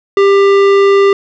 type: tone with tanh clipping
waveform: sine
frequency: 396.5 Hz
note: G4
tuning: 20 cents sharp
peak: -7 dBFS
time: 0.17-1.13 s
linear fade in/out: 2 ms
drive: 16 dB
effects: none